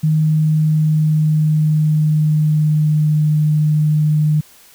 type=tone with pitch glide; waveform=sine; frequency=155.56 to 152.27 Hz; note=D#3 to D#3; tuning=0 to -37 cents; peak=-11 dBFS; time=0.03-4.41 s; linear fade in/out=10 ms; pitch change=-37 cents; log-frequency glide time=0.16-3.2 s; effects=white hiss -46 dBFS RMS until 4.74 s